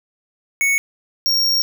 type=tone pair in turn; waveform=square; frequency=2217 / 5561 Hz; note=C#7 / F8; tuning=0 / -8 cents; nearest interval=octave + major third; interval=1592 cents; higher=second; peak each=-15 dBFS; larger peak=neither; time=0.61-0.78 / 1.26-1.62 s; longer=second; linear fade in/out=0 ms; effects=none